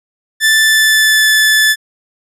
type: tone with pitch glide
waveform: sawtooth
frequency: 1760 to 1740.8 Hz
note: A6 to A6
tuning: 0 to -19 cents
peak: -4 dBFS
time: 0.4-1.76 s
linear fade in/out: 50 ms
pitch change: -19 cents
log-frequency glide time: 0.63-1.28 s
effects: resampled to 32000 Hz